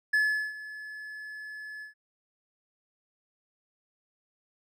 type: tone with ADSR envelope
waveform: triangle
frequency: 1716 Hz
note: A6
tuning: 44 cents flat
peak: -19 dBFS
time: 0.13-1.94 s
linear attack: 9 ms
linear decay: 390 ms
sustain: -18 dB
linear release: 120 ms
effects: none